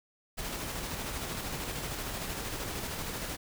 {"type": "noise with tremolo", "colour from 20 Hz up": "pink", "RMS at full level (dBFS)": -36, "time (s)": [0.37, 3.37], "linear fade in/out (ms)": 20, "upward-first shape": "square", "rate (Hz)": 13, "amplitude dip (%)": 25, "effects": []}